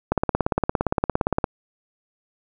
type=click train; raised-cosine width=1 ms; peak=-5 dBFS; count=24; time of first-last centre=0.12-1.442 s; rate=17.4 Hz; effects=none